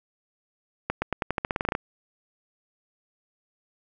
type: accelerating click train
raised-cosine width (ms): 0.5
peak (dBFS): -10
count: 14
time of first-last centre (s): 0.9-1.751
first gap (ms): 120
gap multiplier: 0.89
effects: none